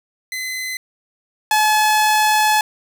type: tone pair in turn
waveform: sawtooth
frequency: 2036 / 856 Hz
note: C7 / A5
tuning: -48 / -48 cents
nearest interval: octave + minor third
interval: 1500 cents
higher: first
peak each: -20 / -9 dBFS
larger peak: second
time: 0.32-0.77 / 1.51-2.61 s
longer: second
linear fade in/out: 2 ms
effects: none